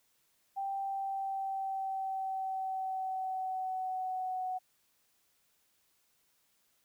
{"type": "tone with pitch glide", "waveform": "sine", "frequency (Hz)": [784, 742.1], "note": ["G5", "F#5"], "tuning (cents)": [0, 5], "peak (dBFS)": -33, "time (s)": [0.56, 4.59], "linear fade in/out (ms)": 20, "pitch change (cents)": -95, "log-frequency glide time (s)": [0.77, 4.46], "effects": ["white hiss -73 dBFS RMS until 6.84 s"]}